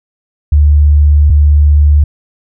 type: tone pair in turn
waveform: sine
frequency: 73.7 / 73.7 Hz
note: D2 / D2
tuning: +7 / +7 cents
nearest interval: unison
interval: 0 cents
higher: neither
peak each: -3 dBFS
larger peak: neither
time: 0.52-1.3 / 1.3-2.04 s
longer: first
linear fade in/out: 5 ms
effects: none